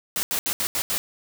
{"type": "noise bursts at uneven times", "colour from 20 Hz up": "white", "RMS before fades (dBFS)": -25, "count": 6, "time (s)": [[0.16, 0.23], [0.31, 0.39], [0.46, 0.53], [0.6, 0.67], [0.75, 0.82], [0.9, 0.98]], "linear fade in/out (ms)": 0, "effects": []}